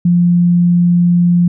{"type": "tone", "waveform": "sine", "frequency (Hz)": 174.61, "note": "F3", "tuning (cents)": 0, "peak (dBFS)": -7, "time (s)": [0.05, 1.48], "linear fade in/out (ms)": 5, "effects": []}